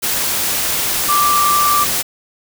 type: tone in noise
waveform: sine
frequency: 1174.7 Hz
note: D6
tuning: in tune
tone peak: -12 dBFS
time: 1.08-1.85 s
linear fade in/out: 20 ms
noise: white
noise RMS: -18 dBFS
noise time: 0.02-2.03 s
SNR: +3 dB
effects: none